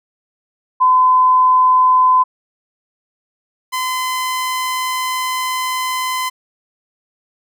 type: tone pair in turn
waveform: sine / sawtooth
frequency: 1018 / 1023.2 Hz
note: C6 / C6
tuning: -48 / -39 cents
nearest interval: unison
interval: 9 cents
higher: second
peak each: -8 / -14 dBFS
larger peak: first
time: 0.8-2.24 / 3.72-6.3 s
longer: second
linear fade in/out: 20 ms
effects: none